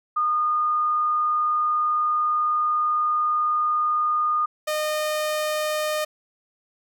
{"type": "tone pair in turn", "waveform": ["sine", "sawtooth"], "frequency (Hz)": [1223, 611.5], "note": ["D#6", "D#5"], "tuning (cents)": [-30, -30], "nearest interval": "octave", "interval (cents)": 1200, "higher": "first", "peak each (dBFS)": -19, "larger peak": "neither", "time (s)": [[0.16, 4.46], [4.67, 6.05]], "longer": "first", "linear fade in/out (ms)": 10, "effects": []}